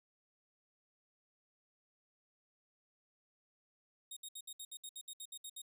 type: tone bursts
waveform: 15% pulse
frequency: 3729 Hz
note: A#7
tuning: in tune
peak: -38 dBFS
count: 13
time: 4.11-5.618 s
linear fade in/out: 5 ms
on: 56 ms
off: 65 ms
effects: none